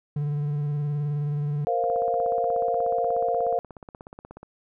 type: tone with vibrato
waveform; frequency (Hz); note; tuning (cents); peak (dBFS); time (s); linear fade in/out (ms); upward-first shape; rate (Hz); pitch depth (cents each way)
triangle; 146.5; D3; -4; -22; 0.16-1.65; 5; square; 19; 25
type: chord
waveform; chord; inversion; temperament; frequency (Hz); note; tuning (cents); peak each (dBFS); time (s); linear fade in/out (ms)
sine; Bb suspended second; none; equal; 466.2 / 523.3 / 698.5; Bb4 / C5 / F5; 0 / 0 / 0; -27 / -28 / -24; 1.67-3.59; 0
type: click train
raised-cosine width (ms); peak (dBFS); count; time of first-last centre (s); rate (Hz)
1; -27; 44; 1.84-4.43; 16.6
effects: none